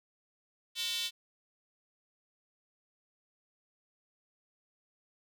square tone with high-pass filter, 205.1 Hz, G#3, 21 cents flat, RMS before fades -35 dBFS, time 0.75-1.11 s, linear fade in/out 50 ms, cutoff 3400 Hz, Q 3.9, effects none

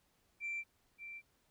sine tone with echo, 2349 Hz, D7, in tune, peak -36 dBFS, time 0.4-0.64 s, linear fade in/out 50 ms, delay 580 ms, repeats 1, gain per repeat -9 dB, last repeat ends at 1.22 s, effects tanh soft clip ceiling -34 dBFS + pink hiss -75 dBFS RMS until 1.5 s

